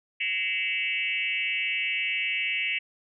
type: tone with frequency modulation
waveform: sine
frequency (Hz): 2447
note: D#7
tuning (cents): -29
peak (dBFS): -25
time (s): 0.2-2.79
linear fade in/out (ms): 10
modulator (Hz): 193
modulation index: 2.2
effects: none